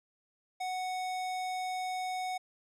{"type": "tone with hard clipping", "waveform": "sine", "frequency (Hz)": 740, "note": "F#5", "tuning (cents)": 0, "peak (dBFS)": -35, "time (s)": [0.6, 2.38], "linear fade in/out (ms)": 10, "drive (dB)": 18, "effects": []}